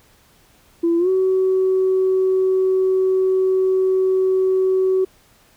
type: tone with pitch glide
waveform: sine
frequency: 337.5 to 376.6 Hz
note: E4 to F#4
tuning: +41 to +31 cents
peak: -13 dBFS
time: 0.83-5.05 s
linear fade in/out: 10 ms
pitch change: +190 cents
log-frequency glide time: 0.98-1.09 s
effects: tanh soft clip ceiling -10 dBFS + pink hiss -54 dBFS RMS until 5.56 s